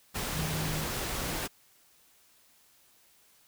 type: tone in noise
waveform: sine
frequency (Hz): 156.5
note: D#3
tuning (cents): +10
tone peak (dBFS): -33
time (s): 0.34-0.84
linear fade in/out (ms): 20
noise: pink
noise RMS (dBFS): -34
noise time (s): 0.14-1.48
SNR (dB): -2
effects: white hiss -63 dBFS RMS until 3.47 s